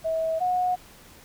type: tone pair in turn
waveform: sine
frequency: 646 / 727.6 Hz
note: E5 / F#5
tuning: -35 / -29 cents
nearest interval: major second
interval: 206 cents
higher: second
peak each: -23 / -21 dBFS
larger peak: second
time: 0.04-0.4 / 0.4-0.76 s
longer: neither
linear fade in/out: 20 ms
effects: pink hiss -50 dBFS RMS until 1.24 s